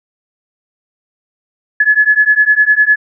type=beating tone pair; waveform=sine; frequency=1702 / 1711.9 Hz; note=G#6 / A6; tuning=+42 / -48 cents; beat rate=9.9 Hz; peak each=-10 dBFS; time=1.8-2.96 s; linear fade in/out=5 ms; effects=none